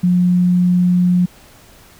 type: tone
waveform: sine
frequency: 178.8 Hz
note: F3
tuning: 41 cents sharp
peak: -10 dBFS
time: 0.03-1.26 s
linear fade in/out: 10 ms
effects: pink hiss -45 dBFS RMS until 1.99 s